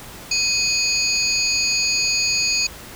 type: tone cluster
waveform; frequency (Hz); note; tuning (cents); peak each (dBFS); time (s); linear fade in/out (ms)
sine; 2500 / 4405 / 4820 / 6700; D#7 / C#8 / D8 / G#8; +8 / -12 / +44 / +14; -23; 0.31-2.67; 5
effects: pink hiss -38 dBFS RMS until 2.95 s